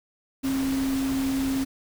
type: tone in noise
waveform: sine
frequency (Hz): 268.3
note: C4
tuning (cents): +44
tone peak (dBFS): -23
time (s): 0.43-1.65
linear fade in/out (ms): 20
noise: pink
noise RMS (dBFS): -35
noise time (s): 0.43-1.65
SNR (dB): +9
effects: none